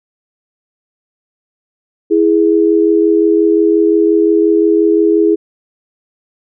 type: tone pair together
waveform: sine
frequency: 329.6 / 415.3 Hz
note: E4 / G#4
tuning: 0 / 0 cents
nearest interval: major third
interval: 400 cents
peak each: -10 dBFS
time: 2.1-5.36 s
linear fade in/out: 20 ms
effects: none